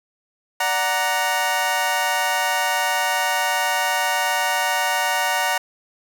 20% pulse chord, D augmented, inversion none, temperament equal, 587.3 / 740 / 932.3 Hz, D5 / F#5 / A#5, 0 / 0 / 0 cents, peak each -23 / -18 / -17 dBFS, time 0.6-5.58 s, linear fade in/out 5 ms, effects none

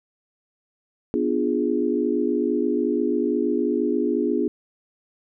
sine chord, B diminished seventh, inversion none, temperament equal with one note detuned, 246.9 / 295.4 / 349.2 / 415.3 Hz, B3 / D4 / F4 / Ab4, 0 / +10 / 0 / 0 cents, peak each -25 dBFS, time 1.14-4.48 s, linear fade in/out 0 ms, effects none

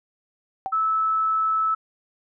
sine tone with exponential decay, 768 Hz, G5, 36 cents flat, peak -20 dBFS, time 0.66-0.75 s, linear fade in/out 0 ms, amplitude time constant 19 ms
sine tone, 1306 Hz, E6, 17 cents flat, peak -19 dBFS, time 0.72-1.75 s, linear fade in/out 10 ms
effects none

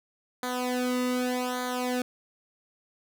sawtooth tone with flanger, 250 Hz, B3, 21 cents sharp, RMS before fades -29 dBFS, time 0.43-2.02 s, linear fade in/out 2 ms, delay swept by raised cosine 0.37 to 1.25 ms, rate 0.84 Hz, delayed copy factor -0.9, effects none

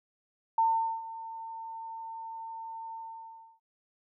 sine tone with ADSR envelope, 903 Hz, A5, 45 cents sharp, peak -21 dBFS, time 0.58-3.6 s, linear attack 4 ms, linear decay 430 ms, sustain -17 dB, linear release 650 ms, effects none

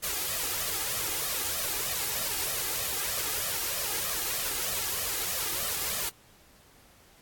white noise with flanger, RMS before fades -31 dBFS, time 0.02-6.1 s, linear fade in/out 20 ms, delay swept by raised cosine 1.6 to 2.47 ms, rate 3.2 Hz, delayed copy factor +0.65, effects pink hiss -58 dBFS RMS until 7.21 s + AAC 64 kbps

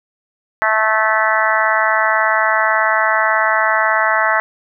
harmonic tone, 218.2 Hz, A3, 14 cents flat, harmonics 3 / 4 / 5 / 6 / 7 / 8 / 9, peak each -20 / -20 / -20 / -20 / -20 / -20 / -20 dBFS, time 0.62-4.4 s, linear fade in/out 0 ms, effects none

